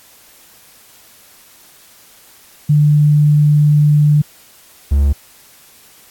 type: tone pair in turn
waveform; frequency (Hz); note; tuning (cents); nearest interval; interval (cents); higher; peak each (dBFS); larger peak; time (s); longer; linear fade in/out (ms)
sine / triangle; 148.5 / 70.61; D3 / C#2; +20 / +33; octave + minor second; 1287; first; -7; neither; 2.69-4.22 / 4.91-5.13; first; 10
effects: white hiss -45 dBFS RMS until 6.1 s + AAC 64 kbps